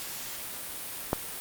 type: click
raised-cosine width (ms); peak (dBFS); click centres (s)
1; -10; 1.131
effects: white hiss -38 dBFS RMS until 1.4 s + Opus 48 kbps